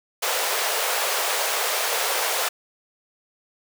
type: high-pass noise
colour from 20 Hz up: pink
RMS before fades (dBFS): -24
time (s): 0.22-2.49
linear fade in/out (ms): 10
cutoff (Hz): 440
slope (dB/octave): 48
effects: none